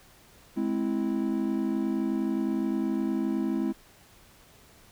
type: chord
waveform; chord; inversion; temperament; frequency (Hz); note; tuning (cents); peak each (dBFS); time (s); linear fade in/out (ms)
triangle; Ab augmented; none; equal with one note detuned; 210.3 / 261.6 / 329.6; Ab3 / C4 / E4; +22 / 0 / 0; -28; 0.56-3.73; 20
effects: pink hiss -56 dBFS RMS until 4.91 s